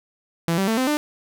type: tone with pitch steps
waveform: sawtooth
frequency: 167.4 / 193.41 / 223.5 / 258.2 / 298.3 Hz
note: E3 / G3 / A3 / C4 / D4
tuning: +27 / -23 / +27 / -23 / +27 cents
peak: -15 dBFS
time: 0.48-0.97 s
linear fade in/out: 0 ms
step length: 98 ms
effects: none